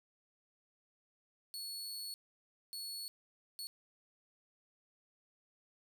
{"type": "tone bursts at uneven times", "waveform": "sawtooth", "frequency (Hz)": 4398, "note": "C#8", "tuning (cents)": -14, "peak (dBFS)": -39, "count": 3, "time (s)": [[1.54, 2.14], [2.73, 3.08], [3.59, 3.67]], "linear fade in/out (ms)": 0, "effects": []}